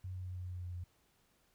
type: tone with pitch steps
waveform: sine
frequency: 92.5 / 91.91 / 91.33 / 90.75 / 90.18 / 89.61 / 89.04 / 88.48 Hz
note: F#2 / F#2 / F#2 / F#2 / F#2 / F2 / F2 / F2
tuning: 0 / -11 / -22 / -33 / -44 / +45 / +34 / +23 cents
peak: -40 dBFS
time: 0.04-0.84 s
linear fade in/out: 5 ms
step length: 100 ms
effects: pink hiss -73 dBFS RMS until 1.54 s